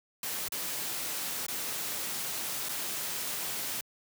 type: noise with dropouts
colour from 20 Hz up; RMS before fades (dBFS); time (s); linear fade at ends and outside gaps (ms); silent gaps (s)
white; -35; 0.23-3.81; 2; 0.483-0.521 / 1.465-1.483 / 2.687-2.692
effects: high-pass 100 Hz 12 dB/octave